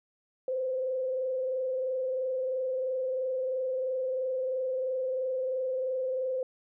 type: tone with frequency modulation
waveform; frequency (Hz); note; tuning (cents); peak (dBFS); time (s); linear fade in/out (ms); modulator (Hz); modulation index
sine; 517; C5; -21; -28; 0.48-6.43; 2; 23; 0.5
effects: none